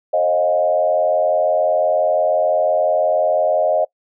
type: tone with frequency modulation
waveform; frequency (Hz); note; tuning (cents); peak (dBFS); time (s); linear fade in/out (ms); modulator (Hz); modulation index
sine; 622.3; D#5; 0; -13; 0.13-3.85; 10; 85.8; 1
effects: noise-tail reverb RT60 0.1 s tail -24 dB re dry